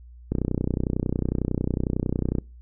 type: click train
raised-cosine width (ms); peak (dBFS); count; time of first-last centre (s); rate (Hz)
3; -11; 65; 0.32-2.385; 31
effects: noise-tail reverb RT60 0.3 s tail -26 dB re dry + added 60 Hz sine -43 dBFS peak until 2.61 s